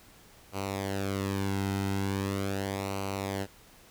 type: tone with flanger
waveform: sawtooth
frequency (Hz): 98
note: G2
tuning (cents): 0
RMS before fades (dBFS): -32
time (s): 0.52-3.47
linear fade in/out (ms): 50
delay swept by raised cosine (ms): 0.57 to 1.77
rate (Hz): 0.4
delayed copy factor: -0.7
effects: pink hiss -56 dBFS RMS until 3.9 s